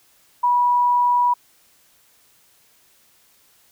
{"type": "tone", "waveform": "sine", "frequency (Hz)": 975, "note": "B5", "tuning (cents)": -23, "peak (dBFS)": -14, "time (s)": [0.43, 1.34], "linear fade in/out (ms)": 10, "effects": ["white hiss -57 dBFS RMS until 3.71 s"]}